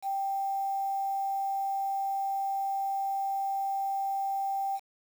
sine tone with quantisation, 784 Hz, G5, in tune, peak -28 dBFS, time 0.02-4.8 s, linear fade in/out 50 ms, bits 8, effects none

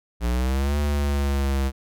square exponential two-way sweep, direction up then down, 57.7 to 73.42 to 66.9 Hz, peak -21 dBFS, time 0.2-1.72 s, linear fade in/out 50 ms, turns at 0.78 s, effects none

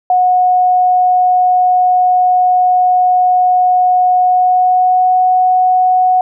sine tone with pitch glide, 730 to 737.2 Hz, F#5 to F#5, -24 to -7 cents, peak -7 dBFS, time 0.1-6.21 s, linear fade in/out 2 ms, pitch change +17 cents, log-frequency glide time 4.21-5.16 s, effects none

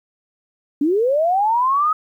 sine linear sweep, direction up, 271.3 to 1277 Hz, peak -14 dBFS, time 0.81-1.93 s, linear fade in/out 5 ms, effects 9-bit

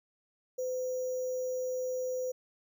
sine tone with sample-and-hold, 509 Hz, C5, 48 cents flat, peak -31 dBFS, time 0.58-2.32 s, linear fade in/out 10 ms, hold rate 6300 Hz, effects none

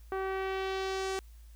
sawtooth tone with low-pass filter sweep, 382.8 Hz, G4, 41 cents flat, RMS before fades -34 dBFS, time 0.12-1.19 s, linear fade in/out 0 ms, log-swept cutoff 1400 to 8400 Hz, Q 1.2, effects added 56 Hz sine -49 dBFS peak until 1.55 s + white hiss -66 dBFS RMS until 1.55 s

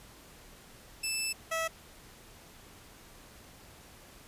15% pulse tone pair in turn, 2636 / 651.2 Hz, E7 / E5, -1 / -21 cents, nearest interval 2 octaves, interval 2420 cents, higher first, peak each -24 dBFS, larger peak neither, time 1.03-1.33 / 1.51-1.68 s, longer first, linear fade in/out 10 ms, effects pink hiss -54 dBFS RMS until 4.27 s + resampled to 32000 Hz

